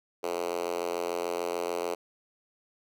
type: tone with high-pass filter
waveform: 5% pulse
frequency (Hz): 86.8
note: F2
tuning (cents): -10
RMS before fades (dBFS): -32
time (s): 0.23-1.95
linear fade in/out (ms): 10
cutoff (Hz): 430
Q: 2.8
effects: none